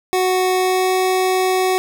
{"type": "tone with pitch glide", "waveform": "25% pulse", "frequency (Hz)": [370, 372.6], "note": ["F#4", "F#4"], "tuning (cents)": [0, 12], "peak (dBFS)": -11, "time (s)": [0.13, 1.78], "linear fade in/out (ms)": 0, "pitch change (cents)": 12, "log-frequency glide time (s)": [0.55, 0.94], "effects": []}